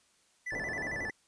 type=tone with vibrato; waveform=triangle; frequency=1864.7 Hz; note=A#6; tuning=in tune; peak=-33 dBFS; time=0.46-1.11 s; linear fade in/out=10 ms; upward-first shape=square; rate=11 Hz; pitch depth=110 cents each way
type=low-pass noise; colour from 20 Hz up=white; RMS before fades=-42 dBFS; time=0.52-1.1 s; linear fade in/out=2 ms; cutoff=790 Hz; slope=24 dB/octave
effects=white hiss -68 dBFS RMS until 1.27 s + resampled to 22050 Hz